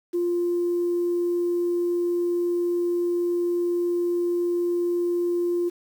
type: tone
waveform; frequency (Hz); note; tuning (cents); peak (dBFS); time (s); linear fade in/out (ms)
sine; 349.2; F4; 0; -20; 0.13-5.7; 20
effects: tanh soft clip ceiling -17 dBFS + 8-bit